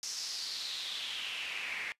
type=noise with band-pass filter sweep; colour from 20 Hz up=pink; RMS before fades=-39 dBFS; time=0.03-1.92 s; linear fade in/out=0 ms; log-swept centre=5700 to 2100 Hz; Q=4.4; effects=noise-tail reverb RT60 0.1 s tail -20 dB re dry + resampled to 32000 Hz